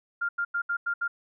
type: tone bursts at uneven times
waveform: sine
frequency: 1400 Hz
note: F6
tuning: 4 cents sharp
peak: -25 dBFS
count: 6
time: 0.21-0.29 / 0.38-0.45 / 0.54-0.62 / 0.69-0.77 / 0.86-0.94 / 1.01-1.08 s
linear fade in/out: 10 ms
effects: none